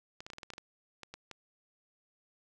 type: clicks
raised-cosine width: 0.2 ms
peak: -27 dBFS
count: 12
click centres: 0.205 / 0.265 / 0.302 / 0.334 / 0.384 / 0.432 / 0.503 / 0.536 / 0.581 / 1.033 / 1.14 / 1.313 s
effects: none